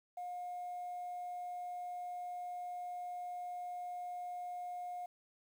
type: tone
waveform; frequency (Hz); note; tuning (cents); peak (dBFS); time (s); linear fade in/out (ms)
sine; 715; F5; +41; -39; 0.17-5.06; 5
effects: tanh soft clip ceiling -37 dBFS + 11-bit